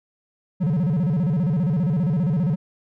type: tone with vibrato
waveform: triangle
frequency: 163.1 Hz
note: E3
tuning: 18 cents flat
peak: -16 dBFS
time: 0.6-2.56 s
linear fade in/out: 20 ms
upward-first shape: square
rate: 15 Hz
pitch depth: 220 cents each way
effects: none